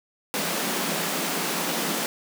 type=high-pass noise; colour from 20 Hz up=pink; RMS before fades=-27 dBFS; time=0.34-2.06 s; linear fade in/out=0 ms; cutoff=160 Hz; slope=96 dB/octave; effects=none